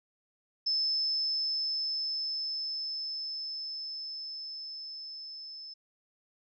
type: tone with level ramp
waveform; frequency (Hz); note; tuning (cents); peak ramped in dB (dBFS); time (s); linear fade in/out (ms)
sine; 5250; E8; -8; -26 to -42; 0.66-5.74; 10
effects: none